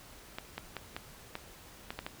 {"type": "clicks", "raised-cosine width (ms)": 0.3, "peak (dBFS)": -21, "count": 8, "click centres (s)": [0.385, 0.58, 0.767, 0.965, 1.354, 1.905, 1.99, 2.065], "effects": ["pink hiss -53 dBFS RMS until 2.2 s"]}